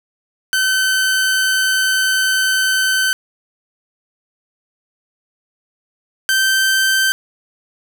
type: tone pair in turn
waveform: sawtooth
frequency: 1530 / 1552.3 Hz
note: G6 / G6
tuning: -42 / -17 cents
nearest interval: unison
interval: 25 cents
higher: second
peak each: -10 / -9 dBFS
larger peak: second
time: 0.53-3.13 / 6.29-7.12 s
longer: first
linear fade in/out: 0 ms
effects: none